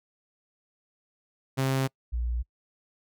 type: tone pair in turn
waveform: sawtooth / sine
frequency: 133.5 / 59.47 Hz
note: C3 / A#1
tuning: +35 / +35 cents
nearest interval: octave + major second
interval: 1400 cents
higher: first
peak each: -20 / -26 dBFS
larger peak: first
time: 1.57-1.88 / 2.12-2.43 s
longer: neither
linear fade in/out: 20 ms
effects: noise-tail reverb RT60 0.1 s tail -26 dB re dry